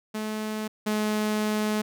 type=tone pair in turn; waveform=sawtooth; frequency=215.5 / 213 Hz; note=A3 / G#3; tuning=-36 / +44 cents; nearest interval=unison; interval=20 cents; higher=first; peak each=-25 / -20 dBFS; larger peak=second; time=0.14-0.68 / 0.86-1.82 s; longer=second; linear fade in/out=10 ms; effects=none